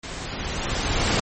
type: noise with level ramp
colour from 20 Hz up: pink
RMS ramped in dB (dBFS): -34 to -20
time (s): 0.03-1.2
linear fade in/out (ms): 5
effects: MP3 32 kbps